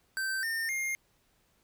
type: tone with pitch steps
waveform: square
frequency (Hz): 1554 / 1816.3 / 2123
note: G6 / A#6 / C7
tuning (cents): -16 / -45 / +25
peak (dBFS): -31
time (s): 0.17-0.95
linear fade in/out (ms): 0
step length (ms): 260
effects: pink hiss -70 dBFS RMS until 1.63 s